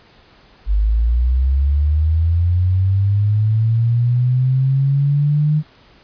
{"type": "linear sweep", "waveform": "sine", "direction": "up", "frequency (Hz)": [49, 153.6], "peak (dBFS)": -12, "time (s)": [0.66, 5.63], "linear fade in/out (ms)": 50, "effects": ["pink hiss -49 dBFS RMS until 6.03 s", "resampled to 11025 Hz"]}